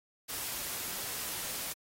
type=noise; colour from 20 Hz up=white; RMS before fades=-38 dBFS; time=0.28-1.74 s; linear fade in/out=20 ms; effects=AAC 48 kbps